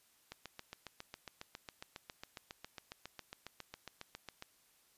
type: click train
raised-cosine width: 0.2 ms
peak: -28 dBFS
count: 31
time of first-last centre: 0.32-4.424 s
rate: 7.31 Hz
effects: white hiss -70 dBFS RMS until 4.97 s + resampled to 32000 Hz